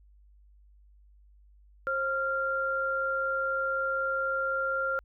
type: tone pair together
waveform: sine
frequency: 533.3 / 1388 Hz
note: C5 / F6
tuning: +33 / -11 cents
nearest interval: octave + perfect fourth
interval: 1656 cents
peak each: -32 / -28 dBFS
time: 1.87-4.99 s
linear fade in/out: 0 ms
effects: added 50 Hz sine -55 dBFS peak until 5.04 s